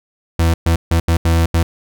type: tone bursts at uneven times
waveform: 40% pulse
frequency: 82.9 Hz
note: E2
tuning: 10 cents sharp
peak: -10 dBFS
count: 6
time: 0.39-0.54 / 0.66-0.76 / 0.91-1 / 1.08-1.17 / 1.25-1.46 / 1.54-1.63 s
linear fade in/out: 5 ms
effects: none